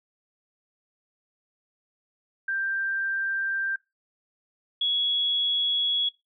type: tone pair in turn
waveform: sine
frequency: 1578 / 3353 Hz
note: G6 / G#7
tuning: +11 / +16 cents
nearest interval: octave + minor second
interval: 1305 cents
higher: second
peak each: -25 / -22 dBFS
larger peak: second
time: 2.48-3.76 / 4.81-6.09 s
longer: neither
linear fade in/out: 5 ms
effects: noise-tail reverb RT60 0.2 s tail -20 dB re dry